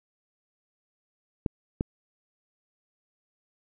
clicks, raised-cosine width 3 ms, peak -13 dBFS, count 2, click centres 1.462 / 1.809 s, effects none

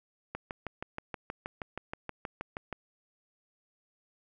click train, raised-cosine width 0.5 ms, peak -21 dBFS, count 16, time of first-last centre 0.35-2.727 s, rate 6.31 Hz, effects none

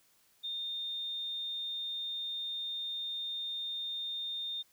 sine tone, 3640 Hz, A#7, 42 cents flat, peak -35 dBFS, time 0.43-4.63 s, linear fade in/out 20 ms, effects white hiss -68 dBFS RMS until 4.72 s

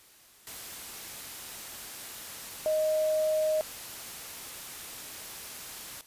sine tone in noise, 622.3 Hz, D#5, in tune, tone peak -24 dBFS, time 2.66-3.61 s, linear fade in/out 0 ms, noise white, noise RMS -42 dBFS, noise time 0.47-6.01 s, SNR +15 dB, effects white hiss -57 dBFS RMS until 6.06 s + resampled to 32000 Hz

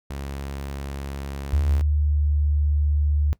sawtooth tone, 69.3 Hz, C#2, in tune, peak -26 dBFS, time 0.1-1.82 s, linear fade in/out 5 ms
sine tone with pitch glide, 75 to 73.71 Hz, D2 to D2, +37 to +7 cents, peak -18 dBFS, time 1.53-3.33 s, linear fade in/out 0 ms, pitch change -30 cents, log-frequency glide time 1.65-2.21 s
effects noise-tail reverb RT60 0.1 s tail -19 dB re dry

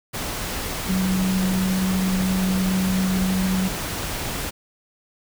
sine tone in noise, 187.5 Hz, F#3, 23 cents sharp, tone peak -19 dBFS, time 0.88-3.69 s, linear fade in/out 20 ms, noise pink, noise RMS -28 dBFS, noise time 0.13-4.51 s, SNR +6 dB, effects none

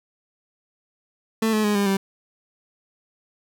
30% pulse tone with pitch steps, 222.2 / 215 / 208 / 201.3 / 194.78 Hz, A3 / A3 / G#3 / G3 / G3, +17 / -40 / +3 / +46 / -11 cents, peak -16 dBFS, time 1.42-1.97 s, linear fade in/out 5 ms, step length 110 ms, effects none

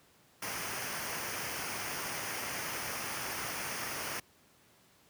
pink noise with comb filter, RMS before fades -38 dBFS, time 0.42-4.2 s, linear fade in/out 5 ms, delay 0.26 ms, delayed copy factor -0.6, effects pink hiss -64 dBFS RMS until 5.09 s + high-pass 100 Hz 12 dB/octave

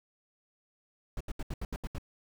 brown noise bursts, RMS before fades -35 dBFS, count 8, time 1.17-1.983 s, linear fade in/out 2 ms, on 36 ms, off 75 ms, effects none

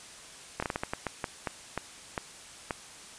slowing click train, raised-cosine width 0.5 ms, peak -15 dBFS, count 13, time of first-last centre 0.6-2.708 s, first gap 25 ms, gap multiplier 1.32, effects white hiss -48 dBFS RMS until 3.18 s + resampled to 22050 Hz

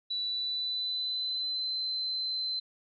sine tone with pitch glide, 3951 to 4071 Hz, B7 to C8, 0 to -48 cents, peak -30 dBFS, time 0.1-2.6 s, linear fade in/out 10 ms, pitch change +52 cents, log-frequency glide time 0.21-1.75 s, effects none

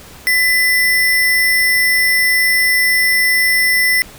sine tone with sample-and-hold, 2001 Hz, B6, 22 cents sharp, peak -10 dBFS, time 0.27-4.02 s, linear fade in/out 0 ms, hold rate 7350 Hz, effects pink hiss -38 dBFS RMS until 4.18 s

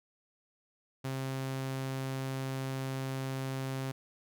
sawtooth tone, 133.2 Hz, C3, 31 cents sharp, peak -30 dBFS, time 1.04-3.92 s, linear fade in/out 10 ms, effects none

